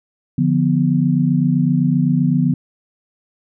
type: chord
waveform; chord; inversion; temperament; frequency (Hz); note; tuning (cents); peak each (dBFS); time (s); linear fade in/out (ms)
sine; B diminished; first; equal; 146.83 / 174.61 / 246.9; D3 / F3 / B3; 0 / 0 / 0; -17; 0.38-2.54; 5
effects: none